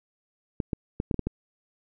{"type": "clicks", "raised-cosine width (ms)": 3, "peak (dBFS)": -14, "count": 7, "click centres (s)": [0.602, 0.732, 1.001, 1.112, 1.143, 1.193, 1.27], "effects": []}